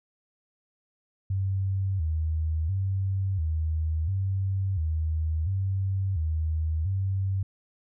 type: tone with vibrato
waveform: sine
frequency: 87.31 Hz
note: F2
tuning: in tune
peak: -24 dBFS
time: 1.3-7.43 s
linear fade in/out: 5 ms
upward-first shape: square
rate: 0.72 Hz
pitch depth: 170 cents each way
effects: none